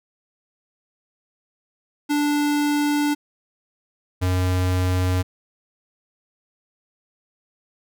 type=tone pair in turn; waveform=square; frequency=293.1 / 91.55 Hz; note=D4 / F#2; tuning=-3 / -18 cents; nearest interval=octave + minor sixth; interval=2015 cents; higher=first; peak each=-19 dBFS; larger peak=neither; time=2.09-3.15 / 4.21-5.23 s; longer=first; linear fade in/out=20 ms; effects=none